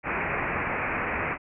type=low-pass noise; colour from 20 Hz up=white; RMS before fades=-29 dBFS; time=0.03-1.38 s; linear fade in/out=50 ms; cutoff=2500 Hz; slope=96 dB/octave; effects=none